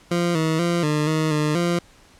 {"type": "tone with pitch steps", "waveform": "20% pulse", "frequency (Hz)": [173.1, 159.5, 172.1, 150.8, 157, 151.2, 172.9], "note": ["F3", "D#3", "F3", "D3", "D#3", "D#3", "F3"], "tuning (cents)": [-15, 43, -25, 46, 16, -49, -17], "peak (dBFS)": -14, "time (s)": [0.11, 1.79], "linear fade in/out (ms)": 5, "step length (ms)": 240, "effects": ["pink hiss -52 dBFS RMS until 2.19 s", "low-pass 9000 Hz 12 dB/octave"]}